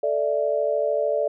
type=chord; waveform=sine; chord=A suspended fourth; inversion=none; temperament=just; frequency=440 / 586.7 / 660 Hz; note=A4 / D5 / E5; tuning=0 / -2 / +2 cents; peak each=-26 / -22 / -27 dBFS; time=0.03-1.28 s; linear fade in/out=5 ms; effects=none